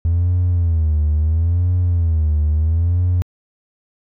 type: tone with vibrato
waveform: triangle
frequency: 82.41 Hz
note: E2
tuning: in tune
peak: -10 dBFS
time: 0.05-3.22 s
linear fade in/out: 0 ms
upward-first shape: sine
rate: 0.74 Hz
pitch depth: 150 cents each way
effects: tanh soft clip ceiling -9 dBFS